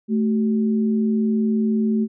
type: tone pair together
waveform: sine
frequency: 218.6 / 379.3 Hz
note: A3 / F#4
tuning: -11 / +43 cents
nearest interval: minor seventh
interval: 954 cents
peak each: -17 / -27 dBFS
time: 0.08-2.08 s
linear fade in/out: 50 ms
effects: none